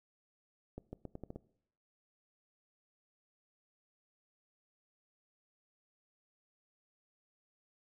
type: accelerating click train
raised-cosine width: 2 ms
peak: -30 dBFS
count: 7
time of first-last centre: 0.78-1.36 s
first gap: 150 ms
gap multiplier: 0.82
effects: noise-tail reverb RT60 0.7 s tail -20 dB re dry